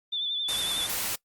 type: tone with vibrato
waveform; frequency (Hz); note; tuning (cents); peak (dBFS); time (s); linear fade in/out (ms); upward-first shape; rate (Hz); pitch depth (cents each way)
sine; 3520; A7; 0; -27; 0.12-0.87; 10; sine; 11; 43
type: noise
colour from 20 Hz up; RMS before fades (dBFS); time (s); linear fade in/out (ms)
white; -30; 0.48-1.16; 10
effects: noise-tail reverb RT60 0.1 s tail -21 dB re dry + Opus 32 kbps